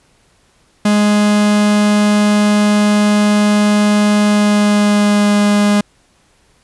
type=tone with pitch glide; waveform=45% pulse; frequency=208.2 to 205.9 Hz; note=G#3 to G#3; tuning=+5 to -15 cents; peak=-9 dBFS; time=0.85-5.81 s; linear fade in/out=5 ms; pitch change=-20 cents; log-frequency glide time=4.24-5.33 s; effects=pink hiss -54 dBFS RMS until 6.63 s + resampled to 24000 Hz